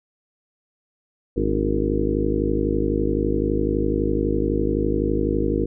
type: harmonic tone with a mistuned harmonic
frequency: 51.91 Hz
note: G#1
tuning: in tune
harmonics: 1 / 2 / 3 / 4 / 5 / 6 / 7 / 8 / 9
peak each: -26 / -29 / -32 / -29 / -28 / -26 / -26 / -29 / -27 dBFS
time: 1.36-5.66 s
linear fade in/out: 10 ms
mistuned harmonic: 5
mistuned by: +73 cents
effects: none